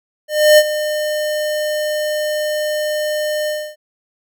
square tone with ADSR envelope, 606 Hz, D#5, 46 cents flat, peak -5 dBFS, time 0.28-3.76 s, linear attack 300 ms, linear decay 48 ms, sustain -13 dB, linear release 280 ms, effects none

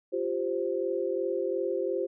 sine chord, F suspended second, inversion none, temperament equal, 349.2 / 392 / 523.3 Hz, F4 / G4 / C5, 0 / 0 / 0 cents, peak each -32 / -31 / -31 dBFS, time 0.12-2.07 s, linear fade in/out 20 ms, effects none

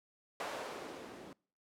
violet noise with low-pass filter sweep, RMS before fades -45 dBFS, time 0.4-1.33 s, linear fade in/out 2 ms, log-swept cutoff 680 to 270 Hz, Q 1.2, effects noise-tail reverb RT60 0.5 s tail -26 dB re dry

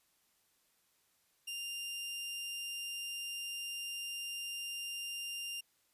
sawtooth tone, 2794 Hz, F7, in tune, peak -36 dBFS, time 1.47-5.61 s, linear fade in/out 10 ms, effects white hiss -74 dBFS RMS until 5.93 s + resampled to 32000 Hz

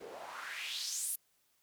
white noise with band-pass filter sweep, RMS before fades -41 dBFS, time 0-1.16 s, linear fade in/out 10 ms, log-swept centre 380 to 12000 Hz, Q 3.3, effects white hiss -74 dBFS RMS until 1.62 s

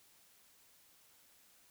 silence, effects white hiss -66 dBFS RMS until 1.7 s

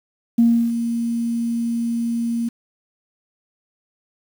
sine tone with ADSR envelope, 233.1 Hz, A#3, in tune, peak -9 dBFS, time 0.38-2.49 s, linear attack 9 ms, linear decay 320 ms, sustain -10 dB, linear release 9 ms, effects tanh soft clip ceiling -5 dBFS + 7-bit

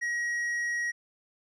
sine tone with tanh clipping, 1900 Hz, A#6, 33 cents sharp, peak -29 dBFS, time 0.01-0.92 s, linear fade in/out 20 ms, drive 6 dB, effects none

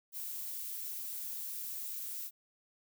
violet noise, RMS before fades -41 dBFS, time 0.12-2.31 s, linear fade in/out 50 ms, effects none

